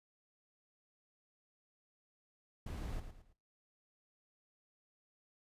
brown noise with echo, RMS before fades -42 dBFS, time 2.66-3 s, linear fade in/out 5 ms, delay 110 ms, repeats 3, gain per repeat -9 dB, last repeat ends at 3.33 s, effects noise-tail reverb RT60 0.3 s tail -18 dB re dry + resampled to 32000 Hz

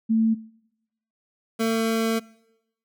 sine / 25% pulse tone pair in turn, 223.4 / 225.2 Hz, A3 / A3, +27 / +40 cents, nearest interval unison, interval 13 cents, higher second, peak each -17 dBFS, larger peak neither, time 0.09-0.35 / 1.59-2.2 s, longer second, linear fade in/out 20 ms, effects noise-tail reverb RT60 0.9 s tail -23 dB re dry

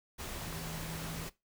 sine tone in noise, 161.9 Hz, E3, 31 cents flat, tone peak -43 dBFS, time 0.4-1.28 s, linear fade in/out 20 ms, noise pink, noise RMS -42 dBFS, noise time 0.18-1.3 s, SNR -4 dB, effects noise-tail reverb RT60 0.2 s tail -18 dB re dry

